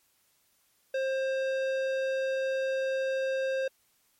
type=tone with tanh clipping; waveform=sine; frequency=531 Hz; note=C5; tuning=25 cents sharp; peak=-29 dBFS; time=0.94-3.68 s; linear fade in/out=5 ms; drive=15 dB; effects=white hiss -69 dBFS RMS until 4.19 s + MP3 64 kbps